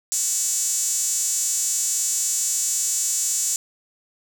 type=tone with high-pass filter; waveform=sawtooth; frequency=376.2 Hz; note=F#4; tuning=29 cents sharp; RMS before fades=-23 dBFS; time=0.12-3.56 s; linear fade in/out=0 ms; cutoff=7100 Hz; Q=5.5; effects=none